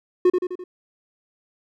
triangle tone with echo, 362.2 Hz, F#4, 37 cents flat, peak -10 dBFS, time 0.25-0.3 s, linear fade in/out 5 ms, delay 85 ms, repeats 4, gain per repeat -5 dB, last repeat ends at 0.64 s, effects none

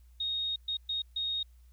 sine tone bursts at uneven times, 3729 Hz, A#7, in tune, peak -30 dBFS, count 4, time 0.2-0.56 / 0.68-0.77 / 0.89-1.02 / 1.16-1.43 s, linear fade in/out 5 ms, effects added 60 Hz sine -54 dBFS peak until 1.72 s + white hiss -73 dBFS RMS until 1.72 s

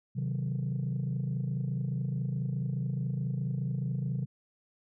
sine chord, C diminished, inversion none, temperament equal, 130.81 / 155.56 / 185 Hz, C3 / Eb3 / Gb3, 0 / 0 / 0 cents, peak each -30 / -34 / -35 dBFS, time 0.15-4.26 s, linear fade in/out 20 ms, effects tanh soft clip ceiling -25 dBFS

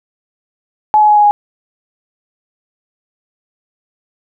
sine tone with pitch steps, 852 / 845.6 / 839.3 / 833 / 826.8 Hz, G#5 / G#5 / G#5 / G#5 / G#5, +44 / +31 / +18 / +5 / -8 cents, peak -5 dBFS, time 0.94-1.31 s, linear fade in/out 0 ms, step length 74 ms, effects none

